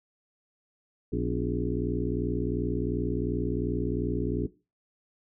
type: harmonic tone with a mistuned harmonic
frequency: 60 Hz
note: B1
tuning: 49 cents flat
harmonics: 1 / 2 / 3 / 4 / 5 / 6 / 7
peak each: -34 / -34 / -34 / -34 / -34 / -34 / -34 dBFS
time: 1.12-4.47 s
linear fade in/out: 10 ms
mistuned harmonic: 4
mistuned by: +120 cents
effects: noise-tail reverb RT60 0.3 s tail -19 dB re dry